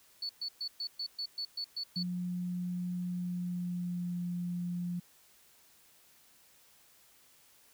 sine tone bursts, 4447 Hz, C#8, 5 cents sharp, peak -34 dBFS, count 10, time 0.22-2.03 s, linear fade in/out 5 ms, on 73 ms, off 120 ms
sine tone with pitch glide, 178.6 to 176.04 Hz, F3 to F3, +39 to +14 cents, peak -33 dBFS, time 1.96-5 s, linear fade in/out 10 ms, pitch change -25 cents, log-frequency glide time 3.05-4.25 s
effects white hiss -63 dBFS RMS until 7.73 s

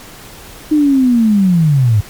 sine linear sweep, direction down, 309.4 to 98.7 Hz, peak -7 dBFS, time 0.71-2.01 s, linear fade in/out 10 ms, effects pink hiss -35 dBFS RMS until 2.09 s + MP3 96 kbps

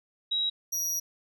sine / 40% pulse tone pair in turn, 3847 / 5764 Hz, B7 / F#8, -46 / -46 cents, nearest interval perfect fifth, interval 700 cents, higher second, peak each -25 / -27 dBFS, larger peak first, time 0.31-0.5 / 0.72-1 s, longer second, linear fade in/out 10 ms, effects none

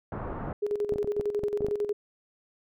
pink low-pass noise, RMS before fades -35 dBFS, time 0.12-0.53 s, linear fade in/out 2 ms, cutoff 1300 Hz, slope 24 dB/octave
sine tone with tremolo, 413.5 Hz, G#4, 8 cents flat, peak -24 dBFS, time 0.62-1.93 s, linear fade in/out 10 ms, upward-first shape square, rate 11 Hz, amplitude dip 65%
clicks, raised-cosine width 2 ms, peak -20 dBFS, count 8, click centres 0.923 / 0.959 / 1.045 / 1.197 / 1.435 / 1.607 / 1.646 / 1.685 s
effects none

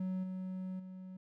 triangle tone with level steps, 186.2 Hz, F#3, 11 cents sharp, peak -32 / -36 / -43 dBFS, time 0-1.17 s, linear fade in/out 5 ms, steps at 0.23 / 0.79 s, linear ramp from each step 10 ms, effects none

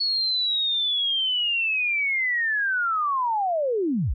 sine linear sweep, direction down, 4400 to 36.71 Hz, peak -21 dBFS, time 0-4.14 s, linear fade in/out 10 ms, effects none

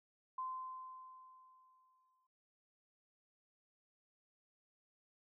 sine tone with exponential decay, 1034 Hz, C6, 21 cents flat, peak -38 dBFS, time 0.38-2.27 s, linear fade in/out 5 ms, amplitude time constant 410 ms, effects none

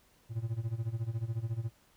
triangle tone with tremolo, 113.8 Hz, A#2, 41 cents flat, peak -27 dBFS, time 0.29-1.71 s, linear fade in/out 50 ms, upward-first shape sine, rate 14 Hz, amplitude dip 85%, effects pink hiss -66 dBFS RMS until 1.96 s

